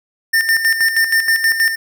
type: tone with tremolo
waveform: square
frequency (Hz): 1806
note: A6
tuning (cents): +45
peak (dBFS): -11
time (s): 0.33-1.76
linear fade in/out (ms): 10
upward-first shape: square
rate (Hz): 6.3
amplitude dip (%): 60
effects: none